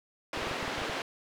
pink band-pass noise, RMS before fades -35 dBFS, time 0.33-1.02 s, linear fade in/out 2 ms, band 320 to 3600 Hz, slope 12 dB/octave
clicks, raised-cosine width 5 ms, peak -30 dBFS, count 9, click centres 0.375 / 0.423 / 0.471 / 0.512 / 0.628 / 0.679 / 0.782 / 0.818 / 0.897 s
effects none

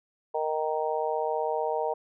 harmonic tone, 155.56 Hz, D#3, in tune, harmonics 3 / 4 / 5 / 6, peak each -30 / -31 / -32 / -33 dBFS, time 0.34-1.94 s, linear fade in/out 10 ms, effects none

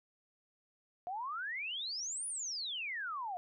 sine exponential two-way sweep, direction up then down, 694 to 9956 to 694 Hz, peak -37 dBFS, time 1.07-3.37 s, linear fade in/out 0 ms, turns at 2.27 s, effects none

